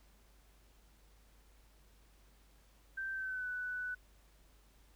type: tone with pitch glide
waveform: sine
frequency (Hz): 1562 to 1489.7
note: G6 to F#6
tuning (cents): -7 to +11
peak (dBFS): -37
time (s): 2.97-3.95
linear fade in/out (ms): 10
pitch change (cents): -82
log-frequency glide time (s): 3.12-3.48
effects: added 50 Hz sine -63 dBFS peak until 4.95 s + pink hiss -69 dBFS RMS until 4.95 s